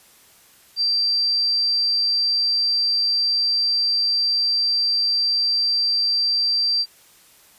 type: tone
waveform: sine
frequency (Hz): 4699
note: D8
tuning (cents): 0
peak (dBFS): -17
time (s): 0.76-6.86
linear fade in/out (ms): 50
effects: white hiss -52 dBFS RMS until 7.58 s + resampled to 32000 Hz